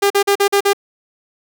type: tone bursts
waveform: sawtooth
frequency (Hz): 401.3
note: G4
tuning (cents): +41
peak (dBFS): -7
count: 6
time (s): 0.02-0.733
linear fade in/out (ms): 10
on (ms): 83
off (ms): 43
effects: none